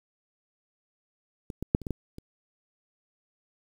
clicks, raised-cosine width 3 ms, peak -23 / -19 / -7 / -28 / -20 / -16 / -28 dBFS, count 7, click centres 1.502 / 1.626 / 1.749 / 1.817 / 1.868 / 1.907 / 2.184 s, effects 8-bit

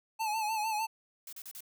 square tone with vibrato, 867 Hz, A5, 26 cents flat, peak -31 dBFS, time 0.19-0.87 s, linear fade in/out 20 ms, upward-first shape sine, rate 6.6 Hz, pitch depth 60 cents each way
blue noise bursts, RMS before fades -45 dBFS, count 4, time 1.27-1.606 s, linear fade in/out 2 ms, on 57 ms, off 36 ms
effects none

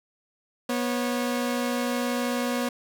sawtooth tone pair together, 243.5 / 546.2 Hz, B3 / C#5, -24 / -26 cents, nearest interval octave + major second, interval 1398 cents, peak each -22 / -27 dBFS, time 0.69-2.69 s, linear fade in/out 5 ms, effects none

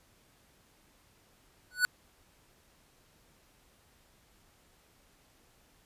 square tone with exponential growth, 1480 Hz, F#6, in tune, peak -20 dBFS, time 1.71-1.85 s, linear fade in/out 0 ms, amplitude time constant 29 ms, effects pink hiss -65 dBFS RMS until 5.85 s + resampled to 32000 Hz

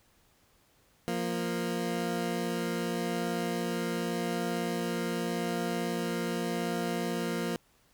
20% pulse tone pair together, 174.61 / 233.1 Hz, F3 / A#3, 0 / 0 cents, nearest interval perfect fourth, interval 500 cents, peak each -28 dBFS, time 1.08-7.56 s, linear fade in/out 0 ms, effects pink hiss -66 dBFS RMS until 7.93 s

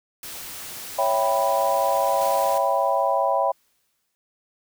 white noise, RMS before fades -36 dBFS, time 0.23-2.58 s, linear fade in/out 2 ms
sine chord, C# half-diminished seventh, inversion none, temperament equal, 554.4 / 659.3 / 784 / 987.8 Hz, C#5 / E5 / G5 / B5, 0 / 0 / 0 / 0 cents, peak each -24 dBFS, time 0.98-3.52 s, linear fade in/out 10 ms
white noise with exponential decay, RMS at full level -36 dBFS, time 2.21-4.15 s, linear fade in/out 0 ms, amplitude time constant 420 ms
effects none

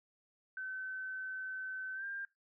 sine tone with pitch glide, 1527 to 1595.5 Hz, G6 to G6, -46 to +30 cents, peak -39 dBFS, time 0.57-2.25 s, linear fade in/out 2 ms, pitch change +76 cents, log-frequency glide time 1.94-2.05 s, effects noise-tail reverb RT60 0.2 s tail -19 dB re dry

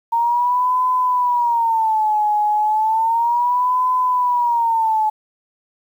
sine tone with vibrato, 921 Hz, A#5, 21 cents flat, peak -14 dBFS, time 0.12-5.1 s, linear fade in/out 10 ms, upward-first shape sine, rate 0.33 Hz, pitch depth 160 cents each way, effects 8-bit

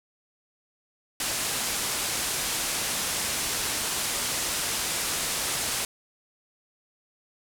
white low-pass noise, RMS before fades -29 dBFS, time 1.2-5.85 s, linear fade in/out 2 ms, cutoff 11000 Hz, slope 24 dB/octave, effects none

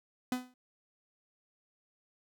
45% pulse tone with exponential decay, 251.4 Hz, B3, 31 cents sharp, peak -28 dBFS, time 0.32-0.54 s, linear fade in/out 2 ms, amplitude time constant 46 ms, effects none

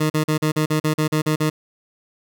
20% pulse tone bursts, 154.5 Hz, D#3, 12 cents flat, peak -12 dBFS, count 11, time 0-1.5 s, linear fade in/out 10 ms, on 100 ms, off 40 ms, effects none

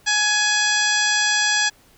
harmonic tone with a mistuned harmonic, 839 Hz, G#5, 17 cents sharp, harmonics 1 / 2 / 3 / 4 / 5 / 6 / 7 / 8 / 9, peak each -28 / -20 / -28 / -25 / -30 / -25 / -25 / -35 / -28 dBFS, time 0.06-1.7 s, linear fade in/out 20 ms, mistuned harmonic 6, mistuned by -70 cents, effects pink hiss -54 dBFS RMS until 1.97 s

